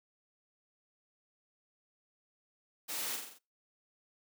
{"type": "noise with echo", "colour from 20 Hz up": "white", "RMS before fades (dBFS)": -39, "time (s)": [2.88, 3.17], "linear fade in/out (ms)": 20, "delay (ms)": 44, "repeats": 5, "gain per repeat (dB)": -4, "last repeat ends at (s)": 3.39, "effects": ["noise-tail reverb RT60 0.3 s tail -25 dB re dry", "high-pass 200 Hz 12 dB/octave"]}